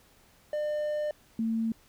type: tone pair in turn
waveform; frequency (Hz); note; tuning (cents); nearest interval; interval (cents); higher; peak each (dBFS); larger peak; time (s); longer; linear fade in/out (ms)
triangle / sine; 600 / 225.4; D5 / A3; +37 / +42; octave + perfect fourth; 1695; first; -26; neither; 0.53-1.11 / 1.39-1.72; first; 2
effects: pink hiss -61 dBFS RMS until 1.88 s